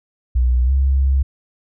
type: tone with pitch glide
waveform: sine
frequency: 61.74 to 67.33 Hz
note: B1 to C#2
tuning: 0 to -50 cents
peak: -12 dBFS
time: 0.35-1.23 s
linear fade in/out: 10 ms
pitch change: +150 cents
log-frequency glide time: 0.65-0.71 s
effects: none